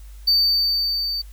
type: tone with level ramp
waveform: triangle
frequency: 4590 Hz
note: D8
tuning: 40 cents flat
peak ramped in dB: -12 to -22 dBFS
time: 0.27-1.22 s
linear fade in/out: 10 ms
effects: added 50 Hz sine -37 dBFS peak until 1.32 s + white hiss -54 dBFS RMS until 1.32 s